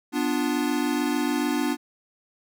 square chord, B diminished, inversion none, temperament equal, 246.9 / 293.7 / 349.2 Hz, B3 / D4 / F4, 0 / 0 / 0 cents, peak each -28 / -26 / -31 dBFS, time 0.12-1.77 s, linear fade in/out 50 ms, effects none

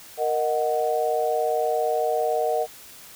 sine chord, D# minor, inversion second, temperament equal, 466.2 / 622.3 / 740 Hz, A#4 / D#5 / F#5, 0 / 0 / 0 cents, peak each -25 dBFS, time 0.17-2.67 s, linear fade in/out 50 ms, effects white hiss -45 dBFS RMS until 3.15 s

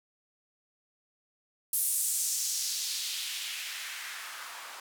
blue noise with band-pass filter sweep, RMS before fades -34 dBFS, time 1.73-4.8 s, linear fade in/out 2 ms, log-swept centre 11000 to 940 Hz, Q 1.7, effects none

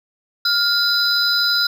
triangle tone cluster, 1404 / 3996 / 4986 Hz, F6 / B7 / D#8, +9 / +20 / +3 cents, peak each -18 dBFS, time 0.45-1.67 s, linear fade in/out 5 ms, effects none

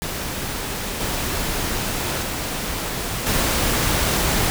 pink noise with level steps, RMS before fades -27 / -24 / -26 / -20 dBFS, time 0.02-4.5 s, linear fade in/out 0 ms, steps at 1 / 2.22 / 3.26 s, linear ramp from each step 10 ms, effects none

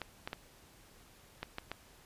clicks, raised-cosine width 0.3 ms, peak -22 dBFS, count 6, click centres 0.017 / 0.275 / 0.331 / 1.43 / 1.584 / 1.716 s, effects pink hiss -60 dBFS RMS until 2.05 s + resampled to 32000 Hz

